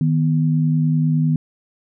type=tone pair together; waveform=sine; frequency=155.97 / 245.9 Hz; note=D#3 / B3; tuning=+5 / -7 cents; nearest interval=minor sixth; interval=788 cents; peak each=-15 / -21 dBFS; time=0.01-1.36 s; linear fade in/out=2 ms; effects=none